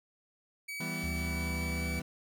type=tone with pitch glide; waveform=40% pulse; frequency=2277 to 2292 Hz; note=C#7 to D7; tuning=+46 to -43 cents; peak=-37 dBFS; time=0.68-2 s; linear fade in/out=10 ms; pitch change=+11 cents; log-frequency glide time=0.85-1.84 s
type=chord; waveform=40% pulse; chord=E minor; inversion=none; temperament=equal; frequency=164.81 / 196 / 246.9 Hz; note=E3 / G3 / B3; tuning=0 / 0 / 0 cents; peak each=-38 / -41 / -41 dBFS; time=0.8-2.02 s; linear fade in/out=5 ms
type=tone with vibrato; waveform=triangle; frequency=74 Hz; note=D2; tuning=14 cents sharp; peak=-33 dBFS; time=1.03-2 s; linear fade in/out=10 ms; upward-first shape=sine; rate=5.4 Hz; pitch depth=38 cents each way
effects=none